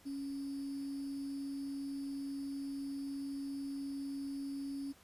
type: tone with sample-and-hold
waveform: sine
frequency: 277.2 Hz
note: C#4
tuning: in tune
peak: -38 dBFS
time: 0.05-4.93 s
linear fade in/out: 20 ms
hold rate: 4900 Hz
effects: pink hiss -63 dBFS RMS until 5.03 s + resampled to 32000 Hz